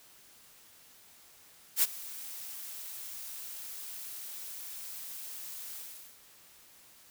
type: noise with ADSR envelope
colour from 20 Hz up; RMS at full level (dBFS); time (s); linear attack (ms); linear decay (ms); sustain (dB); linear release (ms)
blue; -23; 1.76-6.19; 68; 30; -20; 430
effects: white hiss -58 dBFS RMS until 7.1 s